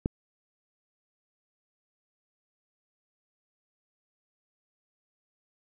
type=click; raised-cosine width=3 ms; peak=-13 dBFS; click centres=0.059 s; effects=none